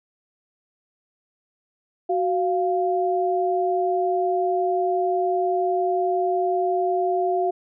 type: tone pair together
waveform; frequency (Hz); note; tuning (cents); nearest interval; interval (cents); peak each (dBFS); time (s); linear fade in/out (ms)
sine; 371.3 / 697; F#4 / F5; +6 / -4; major seventh; 1090; -22; 2.09-7.51; 10
effects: none